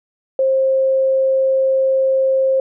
sine tone, 531 Hz, C5, 25 cents sharp, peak -12 dBFS, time 0.39-2.6 s, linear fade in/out 2 ms, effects none

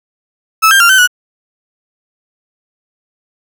35% pulse tone with pitch steps, 1305 / 1590 / 1387 / 1535 / 1468 Hz, E6 / G6 / F6 / G6 / F#6, -18 / +24 / -12 / -37 / -14 cents, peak -3 dBFS, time 0.62-1.075 s, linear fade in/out 20 ms, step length 91 ms, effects none

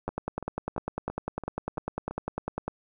two click trains, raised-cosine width 1 ms, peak -16 / -22 dBFS, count 27 / 7, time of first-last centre 0.08-2.68 / 0.09-2.11 s, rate 10 / 2.97 Hz, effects none

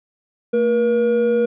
triangle tone pair together, 225.3 / 477.5 Hz, A3 / A#4, +41 / +42 cents, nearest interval octave + minor second, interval 1301 cents, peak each -20 / -13 dBFS, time 0.53-1.46 s, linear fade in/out 10 ms, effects resampled to 8000 Hz

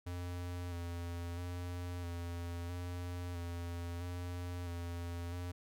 square tone with vibrato, 87.31 Hz, F2, in tune, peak -40 dBFS, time 0.06-5.52 s, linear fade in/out 10 ms, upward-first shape square, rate 0.76 Hz, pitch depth 23 cents each way, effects none

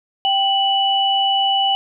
sine tone pair together, 784 / 2960 Hz, G5 / F#7, 0 / 0 cents, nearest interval octave + major seventh, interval 2300 cents, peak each -17 dBFS, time 0.25-1.75 s, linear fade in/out 0 ms, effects none

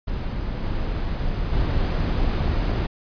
brown noise with level steps, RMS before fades -27 / -25 / -21 dBFS, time 0.07-2.87 s, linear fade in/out 10 ms, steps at 0.63 / 1.52 s, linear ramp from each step 20 ms, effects resampled to 11025 Hz

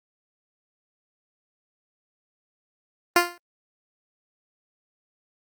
10% pulse tone with exponential decay, 349.2 Hz, F4, in tune, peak -4 dBFS, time 3.16-3.38 s, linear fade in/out 2 ms, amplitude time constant 47 ms, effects Opus 32 kbps

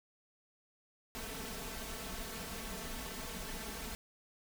pink noise with comb filter, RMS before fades -43 dBFS, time 1.15-3.95 s, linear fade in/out 0 ms, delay 4.5 ms, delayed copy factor +1, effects none

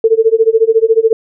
sine tone with tremolo, 448.2 Hz, A4, 32 cents sharp, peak -3 dBFS, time 0.04-1.13 s, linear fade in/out 2 ms, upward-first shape sine, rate 14 Hz, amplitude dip 95%, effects none

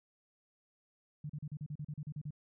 sine tone bursts, 148.9 Hz, D3, 24 cents sharp, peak -38 dBFS, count 12, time 1.24-2.307 s, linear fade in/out 5 ms, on 55 ms, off 37 ms, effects none

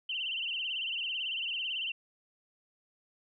sine tone with vibrato, 2900 Hz, F#7, 35 cents flat, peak -32 dBFS, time 0.09-1.92 s, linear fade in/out 5 ms, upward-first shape sine, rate 18 Hz, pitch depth 130 cents each way, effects none

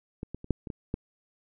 clicks, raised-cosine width 3 ms, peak -22 / -23 / -29 / -11 / -25 / -22 / -16 dBFS, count 7, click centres 0.231 / 0.346 / 0.444 / 0.507 / 0.672 / 0.702 / 0.941 s, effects none

